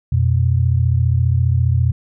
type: tone pair together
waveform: sine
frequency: 87.74 / 122.6 Hz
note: F2 / B2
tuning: +9 / -12 cents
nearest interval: tritone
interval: 579 cents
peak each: -15 dBFS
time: 0.12-1.92 s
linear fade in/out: 5 ms
effects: none